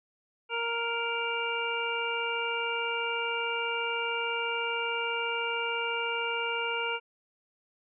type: harmonic tone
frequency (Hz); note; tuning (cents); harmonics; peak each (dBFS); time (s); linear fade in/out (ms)
466.2; A#4; 0; 1 / 2 / 3 / 5 / 6; -35 / -35 / -35 / -35 / -35; 0.49-7; 50
effects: none